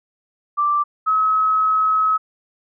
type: tone pair in turn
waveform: sine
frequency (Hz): 1174.7 / 1282.2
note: D6 / E6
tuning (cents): 0 / -48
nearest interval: major second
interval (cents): 152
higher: second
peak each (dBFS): -15 / -14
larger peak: second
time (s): 0.57-0.84 / 1.06-2.18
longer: second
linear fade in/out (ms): 20
effects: none